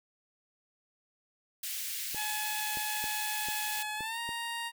white high-pass noise, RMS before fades -37 dBFS, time 1.63-3.83 s, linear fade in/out 5 ms, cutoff 1900 Hz, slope 24 dB/octave
15% pulse tone with pitch glide, 851 to 933.4 Hz, G#5 to A#5, +42 to +2 cents, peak -28 dBFS, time 2.14-4.72 s, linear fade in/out 50 ms, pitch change +160 cents, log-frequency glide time 3.96-4.19 s
clicks, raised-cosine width 2 ms, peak -31 dBFS, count 6, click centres 2.146 / 2.772 / 3.041 / 3.486 / 4.007 / 4.291 s
effects none

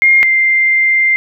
sine tone pair in turn, 2126 / 2094 Hz, C7 / C7, +27 / +1 cents, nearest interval unison, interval 26 cents, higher first, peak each -5 / -8 dBFS, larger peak first, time 0.02-0.23 / 0.23-1.16 s, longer second, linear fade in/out 0 ms, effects none

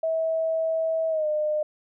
sine tone with pitch glide, 647 to 607.2 Hz, E5 to D#5, -32 to -42 cents, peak -22 dBFS, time 0.03-1.63 s, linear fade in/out 5 ms, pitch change -110 cents, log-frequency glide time 1.09-1.27 s, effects none

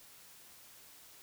silence, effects white hiss -57 dBFS RMS until 1.22 s

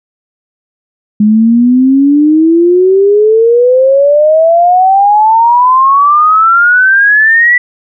sine exponential sweep, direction up, 207.7 to 1975.5 Hz, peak -3 dBFS, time 1.2-7.58 s, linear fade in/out 5 ms, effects none

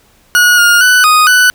40% pulse tone with pitch steps, 1453 / 1422 / 1492 / 1243 / 1491 Hz, F#6 / F6 / F#6 / D#6 / F#6, -32 / +31 / +14 / -2 / +13 cents, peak -4 dBFS, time 0.35-1.5 s, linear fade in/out 0 ms, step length 230 ms, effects pink hiss -49 dBFS RMS until 1.54 s

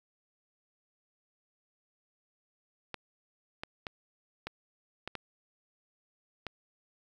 clicks, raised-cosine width 0.3 ms, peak -21 dBFS, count 7, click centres 2.943 / 3.635 / 3.868 / 4.47 / 5.076 / 5.153 / 6.467 s, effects 9-bit

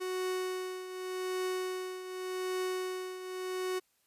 45% pulse tone with tremolo, 370 Hz, F#4, in tune, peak -31 dBFS, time 0-3.8 s, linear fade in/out 20 ms, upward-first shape triangle, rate 0.86 Hz, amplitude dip 70%, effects white hiss -73 dBFS RMS until 4.06 s + resampled to 32000 Hz

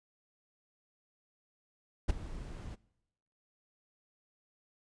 brown noise with ADSR envelope, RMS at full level -25 dBFS, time 2.08-2.76 s, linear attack 20 ms, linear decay 12 ms, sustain -18 dB, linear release 21 ms, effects noise-tail reverb RT60 0.9 s tail -23 dB re dry + resampled to 22050 Hz

